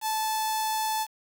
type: tone with notch filter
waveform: sawtooth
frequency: 872 Hz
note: A5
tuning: 16 cents flat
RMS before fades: -28 dBFS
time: 0.01-1.07 s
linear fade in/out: 50 ms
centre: 2100 Hz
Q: 0.87
effects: 8-bit